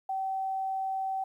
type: tone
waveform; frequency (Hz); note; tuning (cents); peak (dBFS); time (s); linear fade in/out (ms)
sine; 768; G5; -36; -29; 0.09-1.24; 5
effects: 11-bit